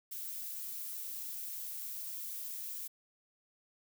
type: noise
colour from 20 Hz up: violet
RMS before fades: -42 dBFS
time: 0.11-2.88 s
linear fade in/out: 10 ms
effects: none